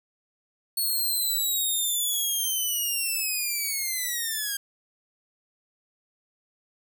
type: linear sweep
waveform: 5% pulse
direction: down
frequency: 4382 to 1600 Hz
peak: -17 dBFS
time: 0.77-4.57 s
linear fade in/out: 5 ms
effects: none